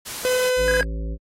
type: noise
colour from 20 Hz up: white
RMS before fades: -31 dBFS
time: 0.05-0.51 s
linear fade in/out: 20 ms
type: tone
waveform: 45% pulse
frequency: 505 Hz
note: B4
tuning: 39 cents sharp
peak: -18 dBFS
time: 0.25-0.81 s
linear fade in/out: 0 ms
type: harmonic tone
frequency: 55 Hz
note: A1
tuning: in tune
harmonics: 1 / 3 / 5 / 7 / 9 / 10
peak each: -25 / -35 / -39 / -42 / -44 / -45 dBFS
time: 0.56-1.18 s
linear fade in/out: 50 ms
type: tone bursts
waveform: triangle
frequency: 1634 Hz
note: G#6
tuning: 29 cents flat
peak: -18 dBFS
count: 3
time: 0.68-0.829 s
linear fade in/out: 0 ms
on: 33 ms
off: 25 ms
effects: low-pass 12000 Hz 12 dB/octave + AAC 48 kbps